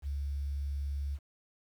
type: tone with quantisation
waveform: sine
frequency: 70.4 Hz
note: C#2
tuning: 27 cents sharp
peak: -32 dBFS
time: 0.02-1.19 s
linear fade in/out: 50 ms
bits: 10
effects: none